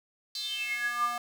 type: tone with high-pass filter sweep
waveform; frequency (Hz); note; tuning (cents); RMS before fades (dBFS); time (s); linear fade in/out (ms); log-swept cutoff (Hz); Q
square; 240; B3; -49; -32; 0.35-1.18; 2; 4400 to 900; 9.9
effects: none